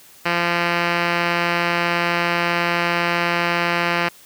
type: tone with low-pass filter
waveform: 5% pulse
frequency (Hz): 172.3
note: F3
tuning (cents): -23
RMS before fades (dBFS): -20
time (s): 0.25-4.09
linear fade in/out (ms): 10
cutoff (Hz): 3200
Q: 2.9
effects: white hiss -47 dBFS RMS until 4.25 s + high-pass 60 Hz 12 dB/octave